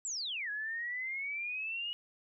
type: exponential two-way sweep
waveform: sine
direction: down then up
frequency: 7902 to 1661.2 to 2913 Hz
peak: -35 dBFS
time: 0.05-1.93 s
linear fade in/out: 0 ms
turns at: 0.5 s
effects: none